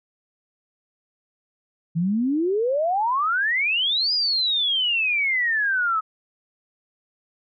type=exponential two-way sweep; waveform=sine; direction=up then down; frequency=158.2 to 5000 to 1266 Hz; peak=-19 dBFS; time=1.95-6.01 s; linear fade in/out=20 ms; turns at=4.13 s; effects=none